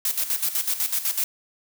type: noise with tremolo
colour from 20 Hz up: blue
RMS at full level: -23 dBFS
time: 0.05-1.24 s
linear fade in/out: 2 ms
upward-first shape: square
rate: 8 Hz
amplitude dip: 70%
effects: none